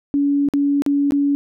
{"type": "tone with dropouts", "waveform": "sine", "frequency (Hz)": 283.8, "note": "C#4", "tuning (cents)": 41, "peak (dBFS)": -14, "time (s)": [0.14, 1.35], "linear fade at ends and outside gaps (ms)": 0, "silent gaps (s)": [[0.487, 0.537], [0.821, 0.863], [1.108, 1.121]], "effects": []}